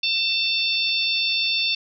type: harmonic tone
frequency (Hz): 893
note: A5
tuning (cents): +25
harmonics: 3 / 4 / 5 / 6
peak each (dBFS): -24 / -24 / -25 / -31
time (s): 0.03-1.75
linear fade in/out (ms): 5
effects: none